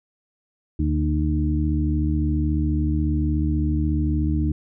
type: harmonic tone with a mistuned harmonic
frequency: 76.4 Hz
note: D#2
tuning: 31 cents flat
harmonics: 1 / 2 / 3 / 4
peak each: -21 / -26 / -29 / -25 dBFS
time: 0.79-4.52 s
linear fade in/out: 5 ms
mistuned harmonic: 2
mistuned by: -26 cents
effects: none